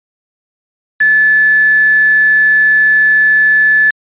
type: tone with quantisation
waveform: sine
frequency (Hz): 1733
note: A6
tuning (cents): -27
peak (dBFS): -6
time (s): 1-3.91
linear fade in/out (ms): 10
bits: 3
effects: resampled to 8000 Hz